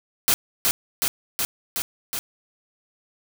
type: noise with echo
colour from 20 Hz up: white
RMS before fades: -18 dBFS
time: 0.28-0.34 s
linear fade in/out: 0 ms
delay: 370 ms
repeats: 5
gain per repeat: -2 dB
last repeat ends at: 2.19 s
effects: none